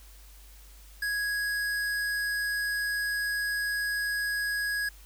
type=tone with hard clipping; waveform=sine; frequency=1661.2 Hz; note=G#6; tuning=in tune; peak=-29 dBFS; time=1.02-4.89 s; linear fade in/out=5 ms; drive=16 dB; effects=added 50 Hz sine -49 dBFS peak until 5.05 s + white hiss -56 dBFS RMS until 5.05 s